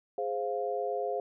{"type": "chord", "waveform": "sine", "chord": "F minor", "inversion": "first", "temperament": "equal", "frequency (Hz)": [415.3, 523.3, 698.5], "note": ["Ab4", "C5", "F5"], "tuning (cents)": [0, 0, 0], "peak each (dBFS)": -34, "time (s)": [0.18, 1.2], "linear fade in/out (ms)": 2, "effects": []}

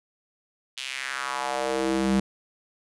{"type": "tone with high-pass filter sweep", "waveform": "square", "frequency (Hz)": 66, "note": "C2", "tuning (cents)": 16, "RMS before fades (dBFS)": -27, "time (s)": [0.77, 2.2], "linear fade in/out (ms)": 5, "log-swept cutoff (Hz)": [3200, 180], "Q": 2.5, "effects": ["resampled to 24000 Hz"]}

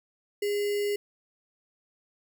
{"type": "tone with sample-and-hold", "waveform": "sine", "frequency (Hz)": 409.9, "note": "G#4", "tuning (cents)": -23, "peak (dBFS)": -25, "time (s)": [0.42, 0.96], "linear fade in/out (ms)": 5, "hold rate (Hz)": 2450, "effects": []}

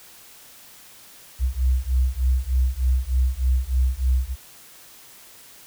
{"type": "beating tone pair", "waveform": "sine", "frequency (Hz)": [62.3, 65.6], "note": ["B1", "C2"], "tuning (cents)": [16, 5], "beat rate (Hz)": 3.3, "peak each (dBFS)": -21, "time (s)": [1.39, 4.36], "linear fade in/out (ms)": 50, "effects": ["white hiss -47 dBFS RMS until 5.66 s"]}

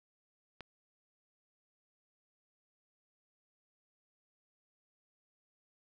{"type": "click", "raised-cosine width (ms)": 0.3, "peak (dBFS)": -29, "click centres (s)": 0.607, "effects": []}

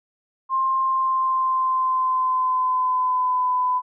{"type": "tone with pitch glide", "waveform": "sine", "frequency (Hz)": [1057, 1003.5], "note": ["C6", "B5"], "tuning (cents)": [17, 27], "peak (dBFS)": -18, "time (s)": [0.49, 3.82], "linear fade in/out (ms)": 50, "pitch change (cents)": -90, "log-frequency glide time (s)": [0.8, 3.52], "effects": []}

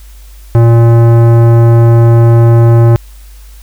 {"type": "tone with tanh clipping", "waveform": "sine", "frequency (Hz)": 116.4, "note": "A#2", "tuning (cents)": -2, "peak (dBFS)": -4, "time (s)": [0.55, 2.96], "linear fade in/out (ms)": 0, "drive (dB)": 17, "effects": ["added 50 Hz sine -30 dBFS peak until 3.62 s", "white hiss -43 dBFS RMS until 3.62 s"]}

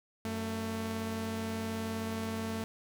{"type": "tone pair together", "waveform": "sawtooth", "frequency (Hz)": [92.98, 223], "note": ["F#2", "A3"], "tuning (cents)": [9, 23], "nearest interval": "octave + minor third", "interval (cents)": 1514, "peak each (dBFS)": [-36, -31], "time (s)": [0.25, 2.64], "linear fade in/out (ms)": 0, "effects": []}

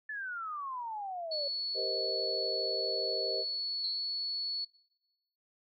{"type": "exponential sweep", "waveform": "sine", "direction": "down", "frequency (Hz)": [1760, 554.4], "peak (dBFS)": -36, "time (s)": [0.09, 1.48], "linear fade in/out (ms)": 5}
{"type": "tone", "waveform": "sine", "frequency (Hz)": 4408, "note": "C#8", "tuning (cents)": -11, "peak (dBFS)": -33, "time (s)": [1.31, 4.65], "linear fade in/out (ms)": 10}
{"type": "chord", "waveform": "sine", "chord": "C minor seventh", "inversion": "second", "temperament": "just", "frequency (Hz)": [392.4, 470.9, 523.3, 627.9], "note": ["G4", "Bb4", "C5", "Eb5"], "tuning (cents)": [2, 18, 0, 16], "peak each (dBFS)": -39, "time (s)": [1.74, 3.45], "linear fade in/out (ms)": 50}
{"type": "tone with exponential decay", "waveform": "sine", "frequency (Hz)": 4149, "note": "C8", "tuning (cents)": -15, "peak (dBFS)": -32, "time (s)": [3.84, 4.27], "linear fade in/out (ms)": 2, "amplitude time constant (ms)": 92}
{"effects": ["noise-tail reverb RT60 1.0 s tail -22 dB re dry"]}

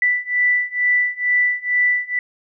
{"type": "beating tone pair", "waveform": "sine", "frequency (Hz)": [1975.5, 1977.7], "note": ["B6", "B6"], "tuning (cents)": [0, 2], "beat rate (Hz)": 2.2, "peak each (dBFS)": [-19, -18], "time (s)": [0.02, 2.19], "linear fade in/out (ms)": 2, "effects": []}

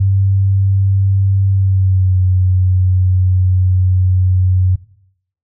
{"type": "tone with pitch glide", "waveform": "sine", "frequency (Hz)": [97.3, 92.32], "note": ["G2", "F#2"], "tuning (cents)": [-12, -3], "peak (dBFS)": -9, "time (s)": [0, 4.76], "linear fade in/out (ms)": 10, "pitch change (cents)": -91, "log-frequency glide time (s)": [1.5, 2.19], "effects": ["noise-tail reverb RT60 0.7 s tail -18 dB re dry"]}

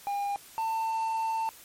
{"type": "tone pair in turn", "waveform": "triangle", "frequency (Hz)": [807, 894.9], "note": ["G#5", "A5"], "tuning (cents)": [-50, 29], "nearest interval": "major second", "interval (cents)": 179, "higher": "second", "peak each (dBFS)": [-26, -25], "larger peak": "second", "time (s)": [[0.07, 0.36], [0.58, 1.49]], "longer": "second", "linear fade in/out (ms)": 0, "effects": ["white hiss -51 dBFS RMS until 1.64 s", "MP3 64 kbps"]}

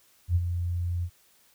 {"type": "tone with ADSR envelope", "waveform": "sine", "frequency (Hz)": 87.31, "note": "F2", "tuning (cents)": 0, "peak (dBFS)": -18, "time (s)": [0.28, 1.1], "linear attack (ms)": 73, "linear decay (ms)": 44, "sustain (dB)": -8, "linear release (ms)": 65, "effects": ["white hiss -62 dBFS RMS until 1.54 s"]}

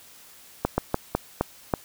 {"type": "slowing click train", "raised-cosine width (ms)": 1, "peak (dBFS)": -7, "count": 6, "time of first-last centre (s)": [0.65, 1.738], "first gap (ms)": 130, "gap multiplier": 1.26, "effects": ["white hiss -50 dBFS RMS until 1.84 s"]}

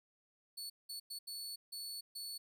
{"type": "tone bursts at uneven times", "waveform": "sawtooth", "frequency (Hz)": 4435, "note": "C#8", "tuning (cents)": 0, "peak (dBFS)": -40, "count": 6, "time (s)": [[0.57, 0.7], [0.89, 1], [1.1, 1.19], [1.27, 1.56], [1.72, 2.01], [2.15, 2.38]], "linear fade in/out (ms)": 10, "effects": []}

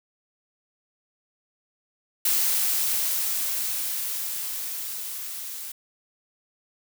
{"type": "noise with level ramp", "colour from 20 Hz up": "blue", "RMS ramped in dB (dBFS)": [-22, -36], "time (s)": [2.25, 5.72], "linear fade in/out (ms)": 5, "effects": []}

